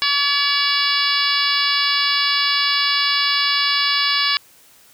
harmonic tone, 570 Hz, C#5, 48 cents sharp, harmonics 2 / 3 / 4 / 5 / 6 / 7 / 8 / 9, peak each -24 / -24 / -24 / -24 / -24 / -24 / -24 / -24 dBFS, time 0.02-4.37 s, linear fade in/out 0 ms, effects white hiss -50 dBFS RMS until 4.93 s

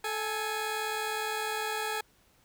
15% pulse tone pair together, 435.2 / 830.6 Hz, A4 / G#5, -19 / 0 cents, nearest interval major seventh, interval 1119 cents, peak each -27 / -28 dBFS, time 0.04-2.01 s, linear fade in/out 5 ms, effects pink hiss -65 dBFS RMS until 2.44 s

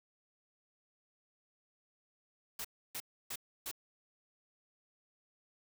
white noise bursts, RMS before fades -41 dBFS, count 4, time 2.59-3.714 s, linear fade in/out 5 ms, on 56 ms, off 300 ms, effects none

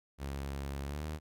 sawtooth tone with pitch glide, 69.3 to 76.89 Hz, C#2 to D#2, 0 to -20 cents, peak -33 dBFS, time 0.18-1.2 s, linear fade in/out 50 ms, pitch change +180 cents, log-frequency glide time 0.85-1.05 s, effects none

